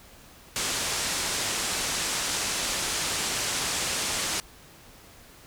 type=low-pass noise; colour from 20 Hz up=white; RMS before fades=-29 dBFS; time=0.56-4.4 s; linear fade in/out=0 ms; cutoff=8800 Hz; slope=24 dB/octave; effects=pink hiss -51 dBFS RMS until 5.46 s